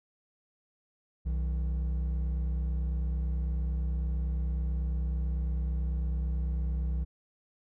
triangle tone pair together, 62.7 / 159.09 Hz, B1 / D#3, +27 / +39 cents, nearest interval octave + major third, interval 1612 cents, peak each -26 / -38 dBFS, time 1.25-7.05 s, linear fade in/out 20 ms, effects none

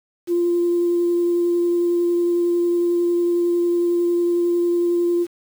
sine tone with vibrato, 346.8 Hz, F4, 12 cents flat, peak -15 dBFS, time 0.27-5.27 s, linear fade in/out 50 ms, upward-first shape triangle, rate 11 Hz, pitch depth 11 cents each way, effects tanh soft clip ceiling -11 dBFS + 7-bit

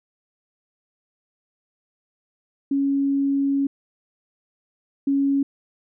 sine tone pair in turn, 277.3 / 277.3 Hz, C#4 / C#4, +1 / +1 cents, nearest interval unison, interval 0 cents, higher neither, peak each -18 / -17 dBFS, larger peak second, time 2.71-3.67 / 5.07-5.43 s, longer first, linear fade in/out 5 ms, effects none

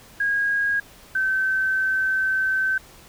sine tone pair in turn, 1637 / 1539.9 Hz, G#6 / G6, -25 / -31 cents, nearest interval minor second, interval 106 cents, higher first, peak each -19 dBFS, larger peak neither, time 0.2-0.8 / 1.15-2.78 s, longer second, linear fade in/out 5 ms, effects pink hiss -48 dBFS RMS until 3.08 s

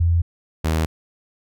sine / sawtooth tone pair in turn, 84.8 / 79.67 Hz, E2 / D#2, +50 / +42 cents, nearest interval minor second, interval 108 cents, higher first, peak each -14 dBFS, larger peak neither, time 0-0.22 / 0.64-0.86 s, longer neither, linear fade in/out 10 ms, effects none

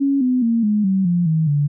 sine tone with pitch steps, 277.2 / 252.7 / 230.4 / 210.1 / 191.53 / 174.63 / 159.21 / 145.15 Hz, C#4 / B3 / A#3 / G#3 / G3 / F3 / D#3 / D3, 0 / +40 / -20 / +20 / -40 / 0 / +40 / -20 cents, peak -14 dBFS, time 0-1.68 s, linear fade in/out 20 ms, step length 210 ms, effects none

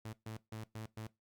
sawtooth tone bursts at uneven times, 110 Hz, A2, in tune, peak -39 dBFS, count 5, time 0.05-0.13 / 0.26-0.37 / 0.52-0.64 / 0.75-0.86 / 0.97-1.07 s, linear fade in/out 5 ms, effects noise-tail reverb RT60 0.2 s tail -20 dB re dry + Opus 48 kbps

